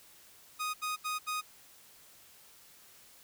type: tone bursts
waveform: sawtooth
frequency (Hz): 1244.5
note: D#6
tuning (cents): 0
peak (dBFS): -29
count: 4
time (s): 0.59-1.415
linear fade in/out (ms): 20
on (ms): 150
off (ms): 75
effects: white hiss -58 dBFS RMS until 3.23 s